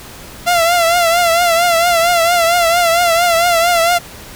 sawtooth tone with vibrato, 684 Hz, F5, 36 cents flat, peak -6 dBFS, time 0.46-3.99 s, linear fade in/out 20 ms, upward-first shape triangle, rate 4.4 Hz, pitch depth 79 cents each way, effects pink hiss -34 dBFS RMS until 4.35 s

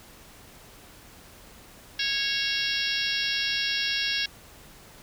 harmonic tone, 551 Hz, C#5, 11 cents flat, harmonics 3 / 4 / 5 / 6 / 7 / 8 / 9 / 10, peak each -32 / -35 / -32 / -32 / -33 / -35 / -35 / -33 dBFS, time 1.99-4.26 s, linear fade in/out 5 ms, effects pink hiss -50 dBFS RMS until 5.02 s

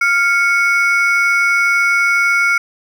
triangle ring-modulated tone, 1806 Hz, A6, 45 cents sharp, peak -6 dBFS, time 0.01-2.58 s, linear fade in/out 5 ms, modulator 409 Hz, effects none

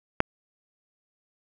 click, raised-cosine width 0.5 ms, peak -4 dBFS, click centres 0.204 s, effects none

